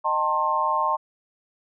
sine tone cluster, 618 / 778 / 898 / 1063 Hz, D#5 / G5 / A5 / C6, -12 / -13 / +35 / +27 cents, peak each -29 / -32 / -24 / -23 dBFS, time 0.04-0.97 s, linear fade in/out 20 ms, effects none

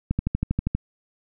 click train, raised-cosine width 5 ms, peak -10 dBFS, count 9, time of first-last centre 0.11-0.75 s, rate 12.5 Hz, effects none

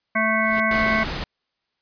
harmonic tone, 219.9 Hz, A3, 1 cent flat, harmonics 1 / 3 / 5 / 7 / 9 / 10, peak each -25 / -25 / -25 / -25 / -25 / -25 dBFS, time 0.15-1.04 s, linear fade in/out 10 ms
pink noise with exponential growth, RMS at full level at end -30 dBFS, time 0.32-0.6 s, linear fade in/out 1 ms, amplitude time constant 59 ms
pink noise, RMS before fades -28 dBFS, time 0.71-1.24 s, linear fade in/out 2 ms
effects white hiss -75 dBFS RMS until 1.81 s + resampled to 11025 Hz

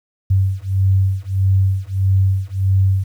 sine beating tone pair, 95.2 / 96.8 Hz, F#2 / G2, +50 / -21 cents, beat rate 1.6 Hz, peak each -16 dBFS, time 0.3-3.04 s, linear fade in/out 10 ms, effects 8-bit

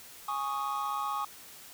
triangle chord, Ab suspended fourth, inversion none, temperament equal, 830.6 / 1108.7 / 1244.5 Hz, Ab5 / Db6 / Eb6, 0 / 0 / 0 cents, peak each -34 / -32 / -34 dBFS, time 0.28-1.25 s, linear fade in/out 5 ms, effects white hiss -50 dBFS RMS until 1.73 s

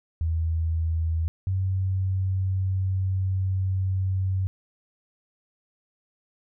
sine tone pair in turn, 81.5 / 94.65 Hz, E2 / F#2, -19 / +40 cents, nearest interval minor third, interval 259 cents, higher second, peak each -22 dBFS, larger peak neither, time 0.21-1.28 / 1.47-4.47 s, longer second, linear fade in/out 0 ms, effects none

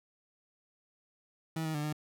30% pulse tone with pitch steps, 160.8 / 157.8 / 148.6 / 151.5 Hz, E3 / D#3 / D3 / D#3, -43 / +25 / +21 / -46 cents, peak -30 dBFS, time 1.56-1.928 s, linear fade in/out 5 ms, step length 92 ms, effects none

